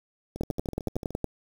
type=two click trains; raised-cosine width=2 ms; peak=-14 / -24 dBFS; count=10 / 11; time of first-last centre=0.41-1.243 / 0.36-1.106 s; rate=10.8 / 13.4 Hz; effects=7-bit